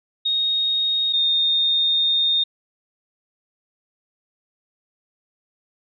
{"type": "tone pair in turn", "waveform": "sine", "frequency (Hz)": [3729, 3669], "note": ["A#7", "A#7"], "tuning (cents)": [0, -28], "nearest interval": "unison", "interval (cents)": 28, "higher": "first", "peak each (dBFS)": [-18, -16], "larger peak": "second", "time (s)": [[0.25, 1.13], [1.13, 2.44]], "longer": "second", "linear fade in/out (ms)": 10, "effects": []}